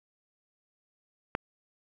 click, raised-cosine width 0.5 ms, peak -13 dBFS, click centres 1.351 s, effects 8-bit

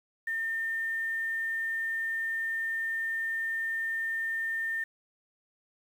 sine tone with quantisation, 1810 Hz, A6, 48 cents sharp, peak -29 dBFS, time 0.27-4.84 s, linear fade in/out 5 ms, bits 9, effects none

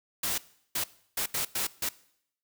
white noise bursts at uneven times, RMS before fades -30 dBFS, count 6, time 0.23-0.38 / 0.75-0.84 / 1.17-1.26 / 1.34-1.45 / 1.55-1.67 / 1.82-1.89 s, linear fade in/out 5 ms, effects noise-tail reverb RT60 0.7 s tail -20 dB re dry

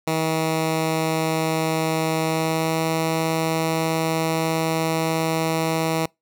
10% pulse tone with pitch glide, 160 to 161.58 Hz, D#3 to E3, +49 to -34 cents, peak -12 dBFS, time 0.07-6.06 s, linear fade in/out 5 ms, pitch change +17 cents, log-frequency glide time 2.22-2.83 s, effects noise-tail reverb RT60 0.2 s tail -26 dB re dry

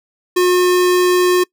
square tone, 360.5 Hz, F#4, 45 cents flat, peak -11 dBFS, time 0.36-1.44 s, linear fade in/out 10 ms, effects noise-tail reverb RT60 0.1 s tail -25 dB re dry

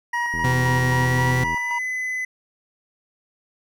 triangle tone with pitch glide, 1892 to 2016 Hz, A#6 to B6, +25 to +35 cents, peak -22 dBFS, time 0.13-2.25 s, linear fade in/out 5 ms, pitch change +110 cents, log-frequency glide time 0.91-1.77 s
triangle tone with tremolo, 958 Hz, A#5, 47 cents sharp, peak -22 dBFS, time 0.13-1.79 s, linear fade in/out 10 ms, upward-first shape square, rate 3.8 Hz, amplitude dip 55%
click train, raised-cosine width 3 ms, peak -21 dBFS, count 100, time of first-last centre 0.34-1.544 s, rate 82.2 Hz
40% pulse tone, 126.8 Hz, B2, 46 cents sharp, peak -18 dBFS, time 0.44-1.44 s, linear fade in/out 5 ms
effects none

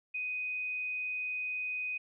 sine tone, 2498 Hz, D#7, 6 cents sharp, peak -33 dBFS, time 0.14-1.98 s, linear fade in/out 10 ms, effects none

